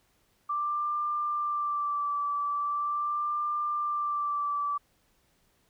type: tone with vibrato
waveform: sine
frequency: 1174.7 Hz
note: D6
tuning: in tune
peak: -27 dBFS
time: 0.49-4.78 s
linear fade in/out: 10 ms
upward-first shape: sine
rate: 0.41 Hz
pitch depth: 25 cents each way
effects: pink hiss -69 dBFS RMS until 5.69 s